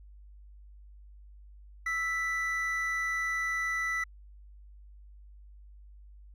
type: tone pair together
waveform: triangle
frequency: 1318.5 / 1975.5 Hz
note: E6 / B6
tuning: 0 / 0 cents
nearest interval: perfect fifth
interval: 700 cents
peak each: -34 / -28 dBFS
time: 1.86-4.04 s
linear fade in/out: 5 ms
effects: added 50 Hz sine -49 dBFS peak until 6.34 s